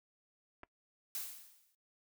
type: clicks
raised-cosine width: 0.5 ms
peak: -36 dBFS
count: 2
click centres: 0.633 / 0.636 s
type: noise with exponential decay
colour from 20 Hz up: blue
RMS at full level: -38 dBFS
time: 1.15-1.75 s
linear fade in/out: 1 ms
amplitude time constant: 130 ms
effects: noise-tail reverb RT60 0.1 s tail -22 dB re dry